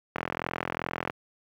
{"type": "click train", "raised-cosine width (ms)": 0.5, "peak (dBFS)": -13, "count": 41, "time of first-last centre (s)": [0.16, 1.099], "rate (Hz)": 42.6, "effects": ["high-pass 100 Hz 12 dB/octave", "9-bit"]}